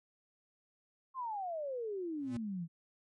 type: exponential sweep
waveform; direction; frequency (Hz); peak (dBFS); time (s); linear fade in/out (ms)
sine; down; 1082 to 160; -36; 1.14-2.68; 50
type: tone with exponential growth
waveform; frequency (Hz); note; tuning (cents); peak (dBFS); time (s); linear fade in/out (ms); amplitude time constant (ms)
square; 116.54; A#2; 0; -39; 2.17-2.37; 5; 43
effects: MP3 48 kbps